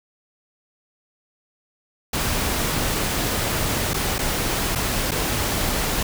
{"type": "noise with dropouts", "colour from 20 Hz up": "pink", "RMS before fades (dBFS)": -23, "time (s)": [2.13, 6.03], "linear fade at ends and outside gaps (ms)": 5, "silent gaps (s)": [[3.935, 3.941], [4.183, 4.189], [4.752, 4.756], [5.11, 5.116]], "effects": []}